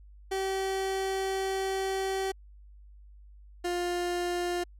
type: tone pair in turn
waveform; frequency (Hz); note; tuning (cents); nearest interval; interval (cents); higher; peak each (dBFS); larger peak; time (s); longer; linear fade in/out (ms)
30% pulse; 384.4 / 352.3; G4 / F4; -34 / +15; major second; 151; first; -26; neither; 0.31-2.32 / 3.64-4.64; first; 10
effects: added 50 Hz sine -49 dBFS peak until 4.79 s + low-pass 12000 Hz 12 dB/octave